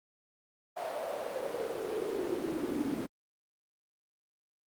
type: noise with high-pass filter sweep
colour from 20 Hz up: brown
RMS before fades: -35 dBFS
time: 0.76-3.07 s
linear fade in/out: 20 ms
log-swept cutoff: 690 to 260 Hz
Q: 5.3
effects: Opus 32 kbps